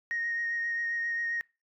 sine tone with vibrato, 1864.7 Hz, A#6, in tune, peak -28 dBFS, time 0.11-1.41 s, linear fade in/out 0 ms, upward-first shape triangle, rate 7.5 Hz, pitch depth 16 cents each way, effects noise-tail reverb RT60 0.3 s tail -25 dB re dry + tanh soft clip ceiling -24 dBFS

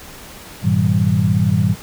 sine tone cluster, 100.1 / 117.5 / 157.4 / 190.6 Hz, G2 / A#2 / D#3 / G3, +37 / +14 / +20 / -48 cents, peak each -18 dBFS, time 0.62-1.76 s, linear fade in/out 50 ms, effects pink hiss -37 dBFS RMS until 1.82 s

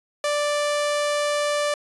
sawtooth tone, 587.3 Hz, D5, in tune, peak -17 dBFS, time 0.24-1.74 s, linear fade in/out 2 ms, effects resampled to 24000 Hz

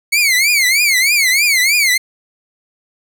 sawtooth tone with vibrato, 2200 Hz, C#7, 14 cents flat, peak -7 dBFS, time 0.12-1.98 s, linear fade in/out 10 ms, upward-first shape triangle, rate 3.2 Hz, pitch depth 210 cents each way, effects none

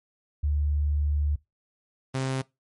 sine / sawtooth tone pair in turn, 73.42 / 132.26 Hz, D2 / C3, 0 / +19 cents, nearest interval minor seventh, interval 1019 cents, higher second, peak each -22 dBFS, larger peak neither, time 0.43-1.36 / 2.14-2.42 s, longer first, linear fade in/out 10 ms, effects noise-tail reverb RT60 0.2 s tail -21 dB re dry + MP3 48 kbps

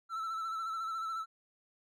triangle tone with vibrato, 1325 Hz, E6, 9 cents sharp, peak -33 dBFS, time 0.09-1.26 s, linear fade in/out 50 ms, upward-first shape sine, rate 14 Hz, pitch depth 39 cents each way, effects none

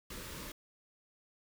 pink band-stop noise, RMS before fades -45 dBFS, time 0.1-0.52 s, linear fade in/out 5 ms, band 630 to 880 Hz, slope 96 dB/octave, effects none

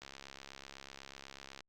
click train, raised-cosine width 0.2 ms, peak -30 dBFS, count 109, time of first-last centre 0.02-1.606 s, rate 68.1 Hz, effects Opus 48 kbps

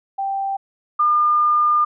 sine tone pair in turn, 784 / 1207.2 Hz, G5 / D6, 0 / +47 cents, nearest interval perfect fifth, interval 747 cents, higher second, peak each -20 / -13 dBFS, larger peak second, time 0.18-0.57 / 0.99-1.85 s, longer second, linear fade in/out 10 ms, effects none

